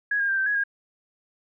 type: tone with pitch steps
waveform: sine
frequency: 1664 / 1618 / 1581 / 1557 / 1669 / 1625 Hz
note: G#6 / G#6 / G6 / G6 / G#6 / G#6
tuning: +3 / -46 / +14 / -12 / +8 / -38 cents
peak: -21 dBFS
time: 0.11-0.638 s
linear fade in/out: 5 ms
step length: 88 ms
effects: none